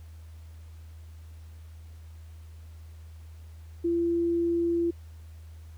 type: tone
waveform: sine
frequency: 340 Hz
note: F4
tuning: 46 cents flat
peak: -23 dBFS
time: 3.84-4.91 s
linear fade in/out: 10 ms
effects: added 80 Hz sine -43 dBFS peak until 5.77 s + pink hiss -62 dBFS RMS until 5.77 s